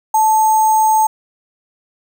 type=tone with sample-and-hold; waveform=sine; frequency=873 Hz; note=A5; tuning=14 cents flat; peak=-9 dBFS; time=0.14-1.07 s; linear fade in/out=5 ms; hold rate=7350 Hz; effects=none